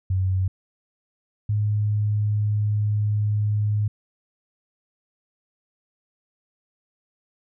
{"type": "tone pair in turn", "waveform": "sine", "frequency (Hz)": [94, 104.99], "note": ["F#2", "G#2"], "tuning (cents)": [28, 19], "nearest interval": "major second", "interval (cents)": 191, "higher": "second", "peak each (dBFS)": -19, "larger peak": "neither", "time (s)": [[0.1, 0.48], [1.49, 3.88]], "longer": "second", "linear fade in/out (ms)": 5, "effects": []}